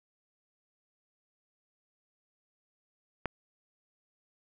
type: click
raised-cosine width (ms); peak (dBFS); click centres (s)
0.5; -16; 3.257
effects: none